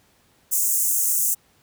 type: high-pass noise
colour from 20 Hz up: pink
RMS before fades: -21 dBFS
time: 0.51-1.35 s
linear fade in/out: 20 ms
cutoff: 6700 Hz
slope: 48 dB/octave
effects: pink hiss -60 dBFS RMS until 1.62 s + high-pass 60 Hz 12 dB/octave